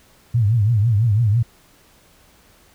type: tone with vibrato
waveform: sine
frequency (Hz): 110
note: A2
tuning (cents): 0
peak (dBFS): -13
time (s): 0.34-1.43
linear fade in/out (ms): 10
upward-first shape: triangle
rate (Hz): 6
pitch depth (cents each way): 210
effects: pink hiss -53 dBFS RMS until 2.74 s